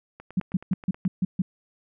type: click train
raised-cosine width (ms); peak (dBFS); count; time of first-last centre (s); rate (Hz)
0.5; -27; 9; 0.2-1.051; 9.4
type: tone bursts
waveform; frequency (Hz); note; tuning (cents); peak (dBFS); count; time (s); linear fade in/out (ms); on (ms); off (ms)
sine; 185; F#3; 0; -19; 7; 0.37-1.42; 5; 30; 140
effects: none